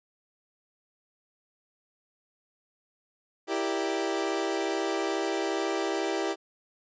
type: chord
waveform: 30% pulse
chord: E half-diminished seventh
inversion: none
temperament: equal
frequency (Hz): 329.6 / 392 / 466.2 / 587.3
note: E4 / G4 / Bb4 / D5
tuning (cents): 0 / 0 / 0 / 0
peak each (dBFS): -29 / -28 / -34 / -34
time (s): 3.47-6.36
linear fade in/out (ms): 50
effects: resampled to 16000 Hz